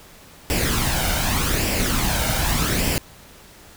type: noise with flanger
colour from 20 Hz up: pink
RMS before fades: -21 dBFS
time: 0.5-2.98 s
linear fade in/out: 0 ms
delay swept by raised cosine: 0.38 to 1.37 ms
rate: 0.84 Hz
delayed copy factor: +0.55
effects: pink hiss -46 dBFS RMS until 3.76 s